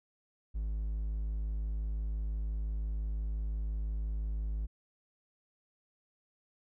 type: tone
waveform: triangle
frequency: 52.9 Hz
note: G#1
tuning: 33 cents sharp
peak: -30 dBFS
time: 0.54-4.67 s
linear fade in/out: 20 ms
effects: none